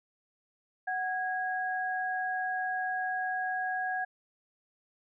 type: tone pair together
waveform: sine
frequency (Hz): 742 / 1646.6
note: F#5 / G#6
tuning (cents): +5 / -15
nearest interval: octave + major second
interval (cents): 1380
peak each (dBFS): -32 / -33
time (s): 0.87-4.05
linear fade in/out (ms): 10
effects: none